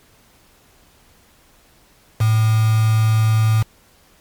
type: tone with quantisation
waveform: sine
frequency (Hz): 110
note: A2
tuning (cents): 0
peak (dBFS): -12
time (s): 2.2-3.63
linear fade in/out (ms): 10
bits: 4
effects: pink hiss -53 dBFS RMS until 4.2 s + MP3 96 kbps